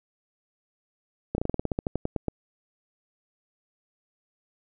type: slowing click train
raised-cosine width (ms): 2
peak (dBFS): -13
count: 15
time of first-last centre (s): 1.35-2.283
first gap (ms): 31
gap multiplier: 1.11
effects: none